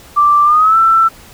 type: tone with pitch glide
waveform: sine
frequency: 1174.7 to 1333.9 Hz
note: D6 to E6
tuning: 0 to +20 cents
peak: -6 dBFS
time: 0.16-1.09 s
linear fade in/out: 20 ms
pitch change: +220 cents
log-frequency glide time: 0.44-0.77 s
effects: pink hiss -39 dBFS RMS until 1.33 s